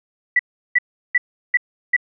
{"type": "tone bursts", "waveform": "sine", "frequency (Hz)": 1964, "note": "B6", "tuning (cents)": -10, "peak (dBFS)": -11, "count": 5, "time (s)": [0.36, 1.965], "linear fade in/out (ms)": 5, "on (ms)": 33, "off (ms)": 360, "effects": []}